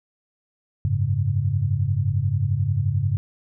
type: chord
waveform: sine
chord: F# suspended second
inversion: none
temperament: equal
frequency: 92.5 / 103.83 / 138.59 Hz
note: F#2 / G#2 / C#3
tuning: 0 / 0 / 0 cents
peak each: -25 / -22 / -24 dBFS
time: 0.85-3.17 s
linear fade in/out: 0 ms
effects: none

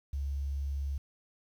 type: tone with quantisation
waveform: sine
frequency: 69.7 Hz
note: C#2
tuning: 10 cents sharp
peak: -31 dBFS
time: 0.13-0.98 s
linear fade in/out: 5 ms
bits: 10
effects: none

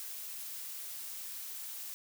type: noise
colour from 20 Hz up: blue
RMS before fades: -43 dBFS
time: 0-1.94 s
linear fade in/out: 0 ms
effects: none

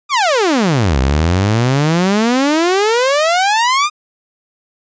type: exponential two-way sweep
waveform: sawtooth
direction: down then up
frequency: 1244.5 to 63 to 1244.5 Hz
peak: -7 dBFS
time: 0.09-3.9 s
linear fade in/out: 50 ms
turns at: 0.99 s
effects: resampled to 16000 Hz

